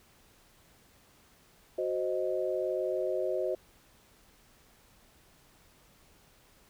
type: chord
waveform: sine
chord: C diminished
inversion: second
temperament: equal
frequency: 370 / 523.3 / 622.3 Hz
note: Gb4 / C5 / Eb5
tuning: 0 / 0 / 0 cents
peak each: -33 dBFS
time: 1.78-3.55 s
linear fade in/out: 5 ms
effects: pink hiss -62 dBFS RMS until 6.69 s